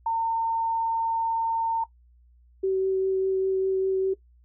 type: tone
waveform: sine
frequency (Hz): 909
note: A#5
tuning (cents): -44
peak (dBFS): -22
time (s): 0.06-1.84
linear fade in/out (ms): 5
type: tone with vibrato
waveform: sine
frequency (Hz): 381.2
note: G4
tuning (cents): -48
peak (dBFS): -21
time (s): 2.63-4.14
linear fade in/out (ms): 10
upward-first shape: triangle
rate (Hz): 5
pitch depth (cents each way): 11
effects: noise-tail reverb RT60 0.1 s tail -17 dB re dry + added 60 Hz sine -54 dBFS peak until 4.44 s